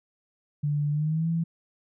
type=tone with pitch glide; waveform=sine; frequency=146.83 to 165.77 Hz; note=D3 to E3; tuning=0 to +10 cents; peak=-23 dBFS; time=0.63-1.44 s; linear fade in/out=10 ms; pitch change=+210 cents; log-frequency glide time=0.91-1.29 s; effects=none